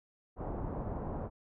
pink low-pass noise, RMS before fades -38 dBFS, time 0.36-1.3 s, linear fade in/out 50 ms, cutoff 970 Hz, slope 24 dB/octave, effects none

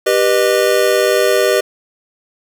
square chord, G augmented, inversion none, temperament just, 392 / 490 / 612.5 Hz, G4 / B4 / D#5, 0 / -14 / -27 cents, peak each -16 dBFS, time 0.06-1.61 s, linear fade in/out 10 ms, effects none

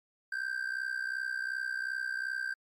triangle tone with amplitude modulation, 1568 Hz, G6, in tune, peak -27 dBFS, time 0.32-2.54 s, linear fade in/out 5 ms, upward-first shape sine, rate 62.7 Hz, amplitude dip 80%, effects MP3 96 kbps

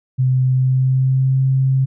sine tone with pitch glide, 129.1 to 132.88 Hz, C3 to C3, -23 to +27 cents, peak -12 dBFS, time 0.18-1.86 s, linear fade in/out 20 ms, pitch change +50 cents, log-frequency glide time 0.48-1.42 s, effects none

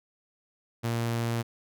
sawtooth tone, 116.6 Hz, A#2, 1 cent sharp, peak -23 dBFS, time 0.83-1.43 s, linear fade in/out 20 ms, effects none

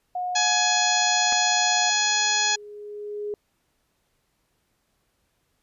sine tone, 724 Hz, F#5, 38 cents flat, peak -25 dBFS, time 0.15-1.9 s, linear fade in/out 5 ms
harmonic tone, 840 Hz, G#5, 19 cents sharp, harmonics 1 / 2 / 3 / 4 / 5 / 6 / 7 / 8, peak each -28 / -27 / -30 / -28 / -27 / -31 / -31 / -26 dBFS, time 0.35-2.56 s, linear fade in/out 10 ms
sine tone with exponential growth, 415.3 Hz, G#4, in tune, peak -26 dBFS, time 1.17-3.34 s, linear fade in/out 1 ms, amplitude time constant 470 ms
clicks, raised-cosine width 0.5 ms, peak -21 dBFS, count 2, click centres 1.323 / 1.327 s
effects pink hiss -71 dBFS RMS until 5.62 s + resampled to 32000 Hz

